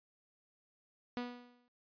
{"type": "tone with exponential decay", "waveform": "sawtooth", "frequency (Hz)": 244.3, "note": "B3", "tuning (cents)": -19, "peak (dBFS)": -31, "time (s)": [1.17, 1.68], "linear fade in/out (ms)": 0, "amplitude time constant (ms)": 110, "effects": ["noise-tail reverb RT60 0.1 s tail -21 dB re dry", "resampled to 11025 Hz"]}